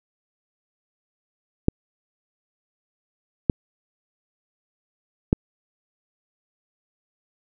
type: clicks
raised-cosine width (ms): 3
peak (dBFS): -3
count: 3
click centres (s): 1.684 / 3.498 / 5.329
effects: none